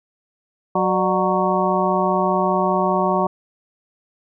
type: harmonic tone with a mistuned harmonic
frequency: 185 Hz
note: F#3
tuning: in tune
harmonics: 1 / 2 / 3 / 4 / 5 / 6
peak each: -23 / -23 / -23 / -23 / -23 / -23 dBFS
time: 0.75-3.27 s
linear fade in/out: 5 ms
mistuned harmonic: 3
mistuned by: +120 cents
effects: none